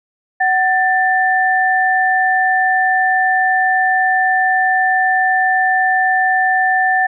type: tone pair together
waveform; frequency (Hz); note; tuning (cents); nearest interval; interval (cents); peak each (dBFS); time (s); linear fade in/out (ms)
sine; 750 / 1776.1; F#5 / A6; +23 / +16; octave + minor third; 1493; -14; 0.4-7.07; 10
effects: none